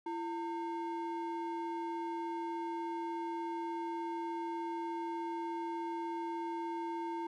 triangle ring-modulated tone, 622.3 Hz, D#5, in tune, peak -31 dBFS, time 0.06-7.27 s, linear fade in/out 5 ms, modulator 286 Hz, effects none

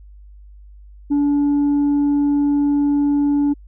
sine tone, 287.8 Hz, D4, 35 cents flat, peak -11 dBFS, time 1.1-3.54 s, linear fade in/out 20 ms, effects tanh soft clip ceiling -13 dBFS + added 50 Hz sine -39 dBFS peak until 3.67 s

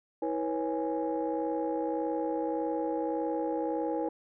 sine tone cluster, 323.1 / 484.3 / 546 / 830 Hz, E4 / B4 / C#5 / G#5, -35 / -34 / -26 / -1 cents, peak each -32 / -33 / -35 / -35 dBFS, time 0.22-4.09 s, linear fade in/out 5 ms, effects tanh soft clip ceiling -21 dBFS

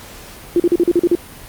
sine tone bursts, 346.7 Hz, F4, 13 cents flat, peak -9 dBFS, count 8, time 0.56-1.152 s, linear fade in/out 2 ms, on 39 ms, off 40 ms, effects pink hiss -37 dBFS RMS until 1.48 s + Opus 48 kbps

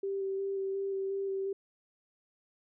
sine tone with vibrato, 390 Hz, G4, 9 cents flat, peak -31 dBFS, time 0.03-1.53 s, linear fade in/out 5 ms, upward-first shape square, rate 2.8 Hz, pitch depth 12 cents each way, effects none

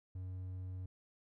triangle tone, 92.5 Hz, F#2, in tune, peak -39 dBFS, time 0.15-0.86 s, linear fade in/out 5 ms, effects none

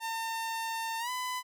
sawtooth tone with pitch glide, 905 to 1004.2 Hz, A5 to B5, +48 to +29 cents, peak -29 dBFS, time 0-1.43 s, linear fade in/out 50 ms, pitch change +181 cents, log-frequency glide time 0.99-1.1 s, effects none

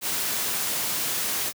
white noise, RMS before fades -27 dBFS, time 0.01-1.53 s, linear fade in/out 50 ms, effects high-pass 100 Hz 12 dB/octave

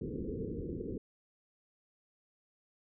white low-pass noise, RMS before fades -39 dBFS, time 0.01-0.98 s, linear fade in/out 5 ms, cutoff 480 Hz, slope 96 dB/octave, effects none

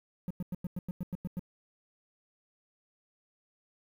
triangle tone bursts, 179.8 Hz, F#3, 49 cents flat, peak -30 dBFS, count 10, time 0.28-1.394 s, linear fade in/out 0 ms, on 25 ms, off 96 ms, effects 10-bit

